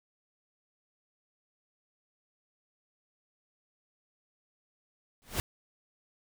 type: noise with exponential growth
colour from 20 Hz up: pink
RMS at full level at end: -27 dBFS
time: 5.22-5.4 s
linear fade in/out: 0 ms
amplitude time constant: 37 ms
effects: none